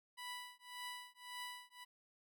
15% pulse tone with tremolo, 987 Hz, B5, 1 cent flat, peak -37 dBFS, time 0.17-1.85 s, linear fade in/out 20 ms, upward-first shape triangle, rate 1.8 Hz, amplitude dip 100%, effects none

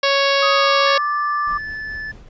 harmonic tone, 554.4 Hz, C#5, in tune, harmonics 1 / 2 / 3 / 4 / 5 / 6 / 7 / 8 / 9 / 10, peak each -18 / -21 / -23 / -24 / -25 / -26 / -26 / -27 / -28 / -28 dBFS, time 0.03-0.98 s, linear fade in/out 5 ms
sine tone with pitch glide, 1249 to 1178.9 Hz, D#6 to D6, +6 to +6 cents, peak -18 dBFS, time 0.42-1.58 s, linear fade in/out 10 ms, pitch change -100 cents, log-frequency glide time 0.54-0.77 s
triangle tone, 1742 Hz, A6, 18 cents flat, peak -24 dBFS, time 0.86-2.12 s, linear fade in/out 10 ms
brown noise with tremolo, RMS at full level -37 dBFS, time 1.47-2.29 s, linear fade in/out 5 ms, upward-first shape triangle, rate 4.8 Hz, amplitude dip 50%
effects resampled to 16000 Hz

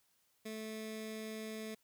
15% pulse tone with notch filter, 218.6 Hz, A3, 11 cents flat, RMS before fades -44 dBFS, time 0.45-1.75 s, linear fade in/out 10 ms, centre 880 Hz, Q 1.3, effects white hiss -75 dBFS RMS until 1.83 s

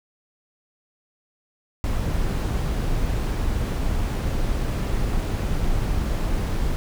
brown noise, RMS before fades -23 dBFS, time 1.84-6.76 s, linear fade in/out 0 ms, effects none

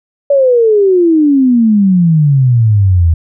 sine exponential sweep, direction down, 575 to 79.6 Hz, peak -5 dBFS, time 0.3-3.14 s, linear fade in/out 5 ms, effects none

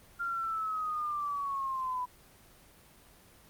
sine linear sweep, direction down, 1396.9 to 988 Hz, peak -31 dBFS, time 0.19-2.06 s, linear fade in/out 20 ms, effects pink hiss -58 dBFS RMS until 3.49 s + Opus 24 kbps

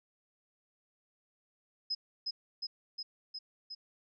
sine tone with echo, 5080 Hz, D#8, 35 cents sharp, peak -31 dBFS, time 1.9-1.95 s, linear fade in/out 10 ms, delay 360 ms, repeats 5, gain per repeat -2 dB, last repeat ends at 3.75 s, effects none

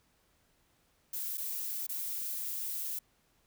violet noise with dropouts, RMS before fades -37 dBFS, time 1.13-2.99 s, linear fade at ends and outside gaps 5 ms, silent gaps 1.374-1.378 / 1.868-1.891 s, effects pink hiss -71 dBFS RMS until 3.46 s

